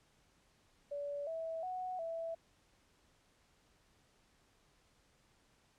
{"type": "tone with pitch steps", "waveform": "sine", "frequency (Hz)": [574, 652, 738, 660], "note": ["D5", "E5", "F#5", "E5"], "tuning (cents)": [-40, -19, -5, 2], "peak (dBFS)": -38, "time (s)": [0.91, 2.35], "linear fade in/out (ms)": 10, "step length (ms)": 360, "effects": ["pink hiss -71 dBFS RMS until 5.78 s", "low-pass 9000 Hz 12 dB/octave"]}